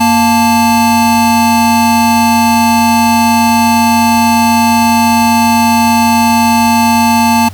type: tone pair together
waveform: square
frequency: 233.1 / 880.1 Hz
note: A#3 / A5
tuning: 0 / 0 cents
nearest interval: octave + major seventh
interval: 2300 cents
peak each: -10 dBFS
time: 0-7.49 s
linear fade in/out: 10 ms
effects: added 94 Hz sine -25 dBFS peak until 7.53 s + pink hiss -37 dBFS RMS until 7.53 s